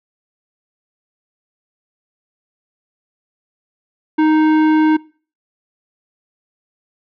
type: tone with hard clipping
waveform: sine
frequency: 311.1 Hz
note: D#4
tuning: in tune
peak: -12 dBFS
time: 4.18-4.97 s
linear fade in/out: 10 ms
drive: 18 dB
effects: noise-tail reverb RT60 0.4 s tail -23 dB re dry + low-pass 2000 Hz 12 dB/octave